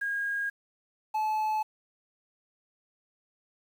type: tone pair in turn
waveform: sine / triangle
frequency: 1630 / 863.5 Hz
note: G#6 / A5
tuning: -33 / -33 cents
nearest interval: major seventh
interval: 1100 cents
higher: first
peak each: -28 / -24 dBFS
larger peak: second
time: 0.01-0.5 / 1.14-1.63 s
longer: neither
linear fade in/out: 10 ms
effects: 9-bit